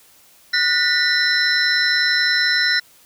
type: tone cluster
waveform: sine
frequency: 1459 / 1804 / 1955 / 4035 / 5340 Hz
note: F#6 / A6 / B6 / B7 / E8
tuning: -25 / +43 / -18 / +36 / +22 cents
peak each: -21 dBFS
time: 0.53-2.8 s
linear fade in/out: 10 ms
effects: tanh soft clip ceiling -4 dBFS + white hiss -51 dBFS RMS until 3.05 s

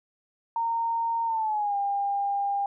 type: tone with pitch glide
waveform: sine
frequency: 921 to 801.8 Hz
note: A#5 to G5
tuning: -21 to +39 cents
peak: -24 dBFS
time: 0.56-2.66 s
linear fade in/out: 2 ms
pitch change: -240 cents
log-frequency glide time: 1.25-1.76 s
effects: none

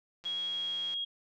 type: click train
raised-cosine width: 0.2 ms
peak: -34 dBFS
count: 122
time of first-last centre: 0.24-0.939 s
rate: 173 Hz
type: tone with pitch glide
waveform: sine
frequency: 3303 to 3280 Hz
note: G#7 to G#7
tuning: -10 to -22 cents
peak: -32 dBFS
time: 0.25-1.05 s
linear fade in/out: 10 ms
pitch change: -12 cents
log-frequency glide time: 0.38-0.76 s
effects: none

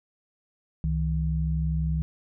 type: tone pair together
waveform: sine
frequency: 66.8 / 158.88 Hz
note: C2 / D#3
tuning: +36 / +37 cents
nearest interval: octave + minor third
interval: 1501 cents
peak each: -26 dBFS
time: 0.84-2.02 s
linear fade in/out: 0 ms
effects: none

